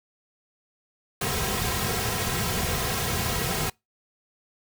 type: noise with comb filter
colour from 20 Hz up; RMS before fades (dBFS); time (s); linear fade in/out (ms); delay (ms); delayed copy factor
pink; -27; 1.21-3.7; 5; 3.4; -0.7
effects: noise-tail reverb RT60 0.2 s tail -25 dB re dry